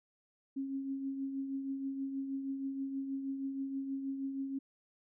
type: tone with tremolo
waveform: sine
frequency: 271.5 Hz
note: C#4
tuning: 36 cents flat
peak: -33 dBFS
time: 0.56-4.59 s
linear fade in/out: 10 ms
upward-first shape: triangle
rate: 6.3 Hz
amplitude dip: 50%
effects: none